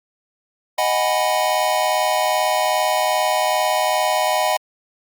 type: chord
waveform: square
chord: G# minor seventh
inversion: second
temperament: equal with one note detuned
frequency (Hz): 622.3 / 740 / 822.5 / 987.8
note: D#5 / F#5 / G#5 / B5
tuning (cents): 0 / 0 / -17 / 0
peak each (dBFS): -22 / -22 / -25 / -24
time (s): 0.78-4.57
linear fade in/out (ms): 5
effects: Opus 48 kbps